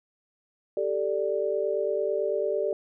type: chord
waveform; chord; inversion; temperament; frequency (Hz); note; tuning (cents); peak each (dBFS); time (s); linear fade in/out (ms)
sine; G suspended second; none; just; 392 / 441 / 588; G4 / A4 / D5; 0 / +4 / +2; -29 / -29 / -28; 0.77-2.73; 2
effects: none